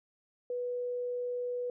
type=tone; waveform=sine; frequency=491.1 Hz; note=B4; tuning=10 cents flat; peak=-32 dBFS; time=0.5-1.7 s; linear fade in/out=2 ms; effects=none